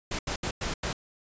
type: noise bursts at uneven times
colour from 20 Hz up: pink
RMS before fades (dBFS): -31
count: 5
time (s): 0.11-0.19 / 0.27-0.36 / 0.43-0.51 / 0.61-0.74 / 0.83-0.93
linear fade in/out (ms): 5
effects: resampled to 16000 Hz